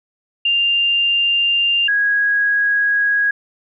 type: tone pair in turn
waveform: sine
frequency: 2794 / 1652.8 Hz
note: F7 / G#6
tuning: 0 / -9 cents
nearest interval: major sixth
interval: 909 cents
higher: first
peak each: -13 dBFS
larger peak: neither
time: 0.45-1.88 / 1.88-3.31 s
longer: neither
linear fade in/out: 5 ms
effects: none